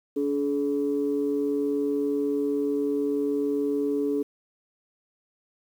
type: tone pair together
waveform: sine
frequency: 286.2 / 426.7 Hz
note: D4 / G#4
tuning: -45 / +47 cents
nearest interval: perfect fifth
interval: 692 cents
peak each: -25 dBFS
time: 0.16-4.23 s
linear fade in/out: 10 ms
effects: tanh soft clip ceiling -16 dBFS + 9-bit